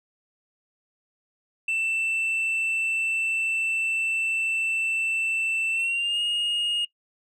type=tone with pitch glide; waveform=sine; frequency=2667 to 2858 Hz; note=E7 to F7; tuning=+20 to +39 cents; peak=-20 dBFS; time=1.68-6.85 s; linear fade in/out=5 ms; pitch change=+119 cents; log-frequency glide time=5.72-6.2 s; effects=noise-tail reverb RT60 0.1 s tail -20 dB re dry + tanh soft clip ceiling -22 dBFS